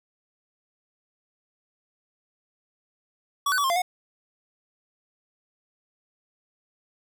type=tone with pitch steps; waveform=square; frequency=1134 / 1504 / 1142 / 1062 / 691 / 728 Hz; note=C#6 / F#6 / D6 / C6 / F5 / F#5; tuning=+39 / +28 / -49 / +25 / -19 / -28 cents; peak=-22 dBFS; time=3.46-3.82 s; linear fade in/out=5 ms; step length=60 ms; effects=none